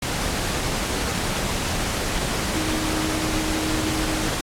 sine tone in noise, 313.6 Hz, D#4, 14 cents sharp, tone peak -26 dBFS, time 2.55-4.29 s, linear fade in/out 5 ms, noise pink, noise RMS -25 dBFS, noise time 0.02-4.41 s, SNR -4 dB, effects low-pass 10000 Hz 12 dB/octave + AAC 64 kbps

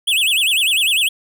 square tone with vibrato, 2960 Hz, F#7, in tune, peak -14 dBFS, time 0.07-1.09 s, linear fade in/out 10 ms, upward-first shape sine, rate 10 Hz, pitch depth 280 cents each way, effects none

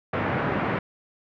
pink band-pass noise, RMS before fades -26 dBFS, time 0.13-0.79 s, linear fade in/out 5 ms, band 100 to 2100 Hz, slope 24 dB/octave, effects none

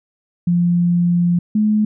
sine tone pair in turn, 174.1 / 212.9 Hz, F3 / G#3, -5 / +43 cents, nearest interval minor third, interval 348 cents, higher second, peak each -12 dBFS, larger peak neither, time 0.47-1.39 / 1.55-1.85 s, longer first, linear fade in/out 5 ms, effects none

